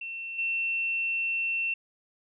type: tone with level steps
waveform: sine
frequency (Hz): 2700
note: E7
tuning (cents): +41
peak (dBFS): -34 / -26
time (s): 0.01-1.74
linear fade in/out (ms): 5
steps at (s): 0.38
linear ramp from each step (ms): 10
effects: none